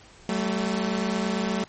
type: tone pair together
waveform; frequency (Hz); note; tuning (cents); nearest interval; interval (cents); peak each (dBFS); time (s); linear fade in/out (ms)
sawtooth; 191.1 / 219.8; G3 / A3; -44 / -2; major second; 242; -23; 0.29-1.64; 2
effects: pink hiss -51 dBFS RMS until 1.68 s + MP3 32 kbps